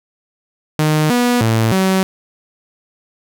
sawtooth tone with pitch steps, 153.8 / 243.7 / 112.6 / 189.6 Hz, D#3 / B3 / A2 / F#3, -20 / -23 / +40 / +43 cents, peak -8 dBFS, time 0.79-2.03 s, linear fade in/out 0 ms, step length 310 ms, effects none

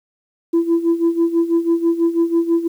sine tone with tremolo, 335.4 Hz, E4, 30 cents sharp, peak -9 dBFS, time 0.53-2.68 s, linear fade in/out 10 ms, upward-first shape sine, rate 6.1 Hz, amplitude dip 80%, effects tanh soft clip ceiling -9 dBFS + 8-bit

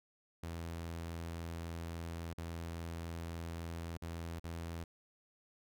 sawtooth tone with dropouts, 83.6 Hz, E2, 25 cents sharp, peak -37 dBFS, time 0.43-4.84 s, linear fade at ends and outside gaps 5 ms, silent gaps 2.335-2.38 / 3.973-4.021 / 4.396-4.441 s, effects none

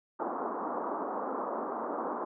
white band-pass noise, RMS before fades -35 dBFS, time 0.19-2.25 s, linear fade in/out 10 ms, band 220 to 1200 Hz, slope 48 dB/octave, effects none

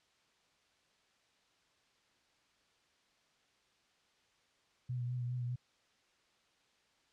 sine tone with vibrato, 123.3 Hz, B2, 2 cents flat, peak -35 dBFS, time 4.89-5.56 s, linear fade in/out 10 ms, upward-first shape triangle, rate 4.9 Hz, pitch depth 36 cents each way, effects white hiss -72 dBFS RMS until 7.12 s + low-pass 5000 Hz 12 dB/octave

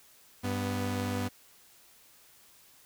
sawtooth tone pair together, 97.61 / 247.1 Hz, G2 / B3, -7 / +1 cents, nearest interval octave + major third, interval 1608 cents, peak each -29 / -29 dBFS, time 0.43-1.29 s, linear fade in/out 20 ms, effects white hiss -59 dBFS RMS until 2.85 s

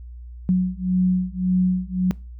sine beating tone pair, 182.6 / 184.4 Hz, F#3 / F#3, -23 / -6 cents, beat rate 1.8 Hz, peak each -20 / -20 dBFS, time 0.49-2.11 s, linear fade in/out 0 ms, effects noise-tail reverb RT60 0.3 s tail -23 dB re dry + added 60 Hz sine -35 dBFS peak until 2.39 s

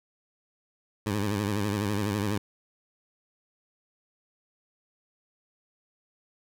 15% pulse tone with vibrato, 102.7 Hz, G#2, 19 cents flat, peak -20 dBFS, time 1.06-2.38 s, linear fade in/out 5 ms, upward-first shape sine, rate 12 Hz, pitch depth 89 cents each way, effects none

